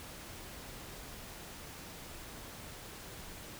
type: silence
effects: pink hiss -48 dBFS RMS until 3.59 s